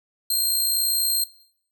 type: tone with amplitude modulation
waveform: 15% pulse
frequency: 4186 Hz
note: C8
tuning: in tune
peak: -12 dBFS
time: 0.3-1.24 s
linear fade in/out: 5 ms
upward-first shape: sine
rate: 60.2 Hz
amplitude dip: 40%
effects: noise-tail reverb RT60 0.7 s tail -20 dB re dry